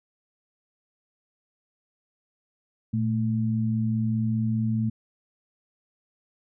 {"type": "tone pair together", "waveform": "sine", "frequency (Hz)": [115.17, 220], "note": ["A#2", "A3"], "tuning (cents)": [-20, 0], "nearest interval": "major seventh", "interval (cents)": 1120, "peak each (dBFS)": -25, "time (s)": [2.93, 4.9], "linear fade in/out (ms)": 10, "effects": []}